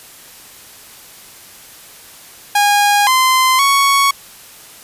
sawtooth tone with pitch steps, 819 / 1035 / 1112 Hz, G#5 / C6 / C#6, -24 / -19 / +5 cents, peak -6 dBFS, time 2.55-4.11 s, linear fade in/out 5 ms, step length 520 ms, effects white hiss -39 dBFS RMS until 4.83 s + resampled to 32000 Hz

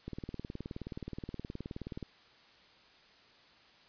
click train, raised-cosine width 3 ms, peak -27 dBFS, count 38, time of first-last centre 0.08-2.027 s, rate 19 Hz, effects white hiss -61 dBFS RMS until 3.88 s + resampled to 11025 Hz

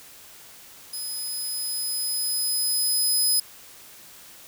15% pulse tone with level ramp, 5040 Hz, D#8, 21 cents sharp, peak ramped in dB -25 to -13 dBFS, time 0.93-3.4 s, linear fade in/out 5 ms, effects white hiss -47 dBFS RMS until 4.47 s

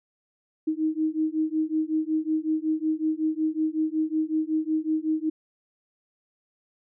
sine beating tone pair, 311.1 / 316.5 Hz, D#4 / D#4, 0 / +30 cents, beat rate 5.4 Hz, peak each -26 dBFS, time 0.67-5.3 s, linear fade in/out 10 ms, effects none

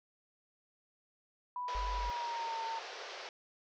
sine tone with pitch glide, 987.8 to 905.8 Hz, B5 to A#5, 0 to -50 cents, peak -36 dBFS, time 1.56-2.79 s, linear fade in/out 2 ms, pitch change -150 cents, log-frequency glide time 1.92-2.57 s
pink band-pass noise, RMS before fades -46 dBFS, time 1.68-3.29 s, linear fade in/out 2 ms, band 410 to 5700 Hz, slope 48 dB/octave
sine tone, 49 Hz, G1, in tune, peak -36 dBFS, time 1.75-2.1 s, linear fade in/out 0 ms
effects none

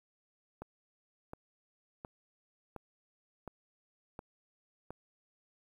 click train, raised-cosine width 1 ms, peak -29 dBFS, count 7, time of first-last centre 0.62-4.906 s, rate 1.4 Hz, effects 10-bit

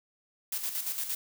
blue noise with tremolo, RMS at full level -32 dBFS, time 0.52-1.15 s, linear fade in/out 5 ms, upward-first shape square, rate 8.7 Hz, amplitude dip 55%, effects none

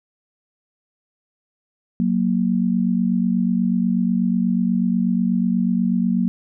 sine tone pair together, 185 / 233.2 Hz, F#3 / A#3, 0 / +1 cents, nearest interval major third, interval 401 cents, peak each -19 dBFS, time 2-6.28 s, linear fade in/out 0 ms, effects none

